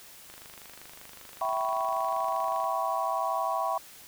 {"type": "click train", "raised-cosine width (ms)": 0.3, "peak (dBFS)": -31, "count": 60, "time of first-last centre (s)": [0.3, 2.641], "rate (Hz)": 25.2}
{"type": "chord", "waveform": "sine", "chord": "C# half-diminished seventh", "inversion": "first", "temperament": "equal with one note detuned", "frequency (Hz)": [659.3, 771.9, 987.8, 1108.7], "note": ["E5", "G5", "B5", "C#6"], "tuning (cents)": [0, -27, 0, 0], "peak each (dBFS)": -32, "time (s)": [1.41, 3.78], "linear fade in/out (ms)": 5}
{"effects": ["white hiss -50 dBFS RMS until 4.07 s"]}